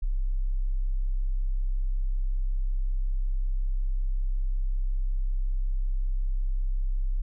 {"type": "tone", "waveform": "sine", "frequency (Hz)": 32.7, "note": "C1", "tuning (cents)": 0, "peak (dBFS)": -23, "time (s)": [0.02, 7.22], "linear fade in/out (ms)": 10, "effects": []}